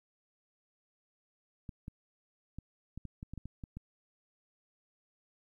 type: clicks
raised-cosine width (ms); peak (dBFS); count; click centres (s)
5; -30; 11; 1.692 / 1.881 / 2.586 / 2.976 / 3.053 / 3.229 / 3.336 / 3.377 / 3.456 / 3.638 / 3.77
effects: 12-bit